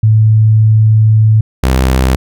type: tone pair in turn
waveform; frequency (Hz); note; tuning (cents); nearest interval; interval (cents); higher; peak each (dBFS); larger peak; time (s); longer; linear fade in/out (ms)
sine / sawtooth; 109.2 / 64.79; A2 / C2; -13 / -16; major sixth; 903; first; -4; neither; 0.03-1.41 / 1.63-2.16; first; 5
effects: none